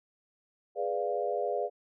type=chord; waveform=sine; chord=G# diminished seventh; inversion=none; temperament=equal; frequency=415.3 / 493.9 / 587.3 / 698.5 Hz; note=G#4 / B4 / D5 / F5; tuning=0 / 0 / 0 / 0 cents; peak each=-34 dBFS; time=0.75-1.7 s; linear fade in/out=50 ms; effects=none